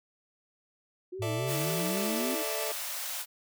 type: tone with vibrato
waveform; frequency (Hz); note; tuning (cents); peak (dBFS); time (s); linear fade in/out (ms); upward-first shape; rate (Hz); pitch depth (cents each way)
sine; 349.2; F4; 0; -36; 1.12-2.43; 10; sine; 3.7; 170
type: exponential sweep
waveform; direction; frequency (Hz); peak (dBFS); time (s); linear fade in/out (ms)
sine; up; 104 to 270; -32; 1.19-2.36; 20
type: chord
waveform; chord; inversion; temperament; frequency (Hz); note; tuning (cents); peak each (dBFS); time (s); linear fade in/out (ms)
sawtooth; A suspended fourth; none; just; 440 / 586.7 / 660; A4 / D5 / E5; 0 / -2 / +2; -33; 1.22-2.72; 2
type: high-pass noise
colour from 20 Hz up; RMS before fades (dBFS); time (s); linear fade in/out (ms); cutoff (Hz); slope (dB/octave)
white; -36; 1.46-3.26; 50; 520; 96
effects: none